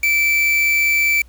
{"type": "tone with quantisation", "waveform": "triangle", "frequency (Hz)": 2325, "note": "D7", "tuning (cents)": -18, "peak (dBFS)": -12, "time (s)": [0.03, 1.22], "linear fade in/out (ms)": 5, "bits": 4, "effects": ["added 60 Hz sine -42 dBFS peak until 1.28 s", "pink hiss -56 dBFS RMS until 1.28 s"]}